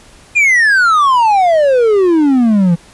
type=exponential sweep; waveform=triangle; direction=down; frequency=2472 to 164.81 Hz; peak=-5 dBFS; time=0.35-2.76 s; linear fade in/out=20 ms; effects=pink hiss -42 dBFS RMS until 2.93 s + resampled to 24000 Hz